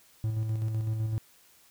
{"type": "tone with tremolo", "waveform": "triangle", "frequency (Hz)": 110, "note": "A2", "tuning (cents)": 0, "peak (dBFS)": -24, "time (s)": [0.24, 1.18], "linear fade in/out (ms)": 0, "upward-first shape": "square", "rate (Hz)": 7.9, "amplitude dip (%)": 35, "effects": ["white hiss -60 dBFS RMS until 1.7 s"]}